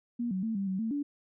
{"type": "tone with pitch steps", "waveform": "sine", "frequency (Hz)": [238.2, 187.3, 223.6, 196.7, 188.9, 224, 287.7], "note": ["A#3", "F#3", "A3", "G3", "F#3", "A3", "D4"], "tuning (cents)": [38, 21, 28, 6, 36, 31, -36], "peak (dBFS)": -29, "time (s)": [0.19, 1.03], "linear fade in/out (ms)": 10, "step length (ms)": 120, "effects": []}